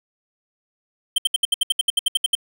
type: tone bursts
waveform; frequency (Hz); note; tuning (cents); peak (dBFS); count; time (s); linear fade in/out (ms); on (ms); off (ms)
square; 3128; G7; -4; -15; 14; 1.16-2.352; 5; 22; 68
effects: none